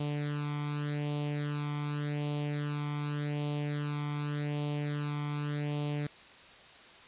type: tone with flanger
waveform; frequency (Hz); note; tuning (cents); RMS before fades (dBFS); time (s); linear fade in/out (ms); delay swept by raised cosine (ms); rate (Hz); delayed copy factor
sawtooth; 146.83; D3; 0; -34; 0-6.07; 5; 0.3 to 0.91; 0.86; +0.75
effects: white hiss -53 dBFS RMS until 7.07 s + resampled to 8000 Hz